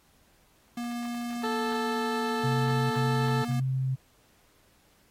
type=tone; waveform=square; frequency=238.7 Hz; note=A#3; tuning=41 cents sharp; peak=-32 dBFS; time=0.77-3.6 s; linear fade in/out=5 ms
type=harmonic tone; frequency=439 Hz; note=A4; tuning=4 cents flat; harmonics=1 / 2 / 3 / 4 / 6 / 7 / 8 / 9 / 10; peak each=-32 / -33 / -36 / -38 / -47 / -49 / -49 / -45 / -47 dBFS; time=1.43-3.45 s; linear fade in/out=10 ms
type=tone bursts; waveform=sine; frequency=131.5 Hz; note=C3; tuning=9 cents sharp; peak=-25 dBFS; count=3; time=2.43-3.96 s; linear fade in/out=20 ms; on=480 ms; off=45 ms
effects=pink hiss -64 dBFS RMS until 5.1 s + AAC 48 kbps